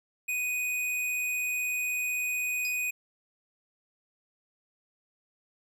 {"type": "tone", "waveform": "square", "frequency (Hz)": 2489, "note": "D#7", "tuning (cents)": 0, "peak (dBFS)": -29, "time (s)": [0.28, 2.91], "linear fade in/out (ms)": 10}
{"type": "tone with exponential decay", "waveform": "sine", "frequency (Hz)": 4978, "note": "D#8", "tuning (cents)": 0, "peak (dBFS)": -35, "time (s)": [2.65, 2.83], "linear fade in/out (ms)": 0, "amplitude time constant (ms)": 37}
{"effects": []}